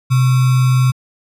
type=tone with sample-and-hold; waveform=sine; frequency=128.5 Hz; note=C3; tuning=31 cents flat; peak=-9 dBFS; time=0.1-0.92 s; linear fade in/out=20 ms; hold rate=1225 Hz; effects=resampled to 32000 Hz